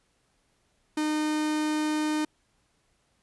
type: tone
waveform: 45% pulse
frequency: 305.8 Hz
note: D#4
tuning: 30 cents flat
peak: -25 dBFS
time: 0.97-2.25 s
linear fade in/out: 5 ms
effects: pink hiss -70 dBFS RMS until 3.22 s + resampled to 24000 Hz